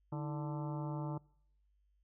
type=harmonic tone with a mistuned harmonic; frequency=147.3 Hz; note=D3; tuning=6 cents sharp; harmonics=1 / 2 / 3 / 4 / 5 / 6 / 7 / 8 / 9; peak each=-38 / -44 / -53 / -49 / -55 / -48 / -55 / -56 / -60 dBFS; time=0.12-1.18 s; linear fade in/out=5 ms; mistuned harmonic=2; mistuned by=+130 cents; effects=noise-tail reverb RT60 0.7 s tail -25 dB re dry + added 50 Hz sine -70 dBFS peak until 2.03 s